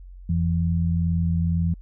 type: tone pair together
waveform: sine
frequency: 86.32 / 168.5 Hz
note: F2 / E3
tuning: -20 / +38 cents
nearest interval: octave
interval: 1158 cents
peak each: -22 dBFS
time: 0.29-1.74 s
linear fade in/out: 5 ms
effects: added 45 Hz sine -39 dBFS peak until 1.81 s